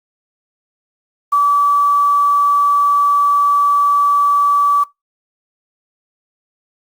sine tone with quantisation, 1151 Hz, D6, 35 cents flat, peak -9 dBFS, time 1.32-4.84 s, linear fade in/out 10 ms, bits 6, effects noise-tail reverb RT60 0.2 s tail -24 dB re dry + Opus 48 kbps

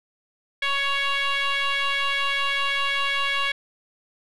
sine tone with frequency modulation, 554.4 Hz, C#5, in tune, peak -19 dBFS, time 0.62-3.52 s, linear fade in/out 5 ms, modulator 557 Hz, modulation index 5.5, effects tanh soft clip ceiling -19 dBFS

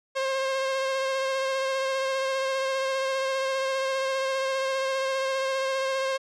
sawtooth tone with vibrato, 533 Hz, C5, 32 cents sharp, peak -21 dBFS, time 0.15-6.18 s, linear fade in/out 20 ms, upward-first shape sine, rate 15 Hz, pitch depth 19 cents each way, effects low-pass 6000 Hz 12 dB/octave

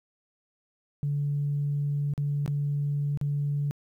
sine tone with dropouts, 144.1 Hz, D3, 33 cents flat, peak -24 dBFS, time 1.03-3.71 s, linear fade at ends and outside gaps 0 ms, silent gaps 2.137-2.178 / 2.461-2.478 / 3.174-3.213 s, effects tanh soft clip ceiling -20 dBFS + 11-bit

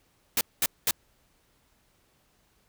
white noise bursts, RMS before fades -24 dBFS, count 3, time 0.37-0.91 s, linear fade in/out 2 ms, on 40 ms, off 210 ms, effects pink hiss -67 dBFS RMS until 2.68 s

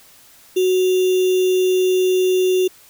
sine tone with sample-and-hold, 370 Hz, F#4, in tune, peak -13 dBFS, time 0.56-2.68 s, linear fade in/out 10 ms, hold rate 3150 Hz, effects white hiss -48 dBFS RMS until 2.89 s

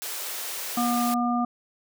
white high-pass noise, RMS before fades -33 dBFS, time 0.02-1.14 s, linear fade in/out 0 ms, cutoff 350 Hz, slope 24 dB/octave
harmonic tone, 240.8 Hz, B3, 44 cents flat, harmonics 1 / 3 / 5, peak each -24 / -27 / -29 dBFS, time 0.77-1.45 s, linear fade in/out 5 ms
effects none

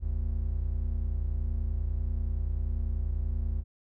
triangle tone pair together, 44.68 / 75 Hz, F1 / D2, +40 / +37 cents, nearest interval major sixth, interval 897 cents, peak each -28 dBFS, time 0-3.64 s, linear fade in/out 50 ms, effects none

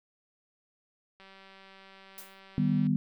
click train, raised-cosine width 0.3 ms, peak -37 dBFS, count 323, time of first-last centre 1.2-2.868 s, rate 193 Hz
blue noise with exponential decay, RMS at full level -41 dBFS, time 2.18-2.4 s, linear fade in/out 1 ms, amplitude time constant 47 ms
sine chord, Eb augmented, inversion none, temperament equal with one note detuned, 153.51 / 196 / 246.9 Hz, Eb3 / G3 / B3, -23 / 0 / 0 cents, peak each -28 dBFS, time 2.58-2.96 s, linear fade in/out 0 ms
effects none

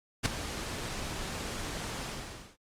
pink noise with ADSR envelope, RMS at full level -24 dBFS, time 0.23-2.57 s, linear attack 28 ms, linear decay 7 ms, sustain -13 dB, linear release 560 ms, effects low-pass 9000 Hz 12 dB/octave + Opus 48 kbps

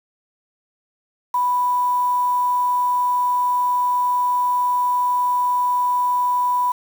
sine tone with quantisation, 987.8 Hz, B5, in tune, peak -16 dBFS, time 1.34-6.72 s, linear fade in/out 5 ms, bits 6, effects none

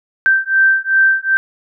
sine beating tone pair, 1561 / 1563.6 Hz, G6 / G6, -8 / -5 cents, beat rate 2.6 Hz, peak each -13 dBFS, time 0.26-1.37 s, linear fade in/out 0 ms, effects none

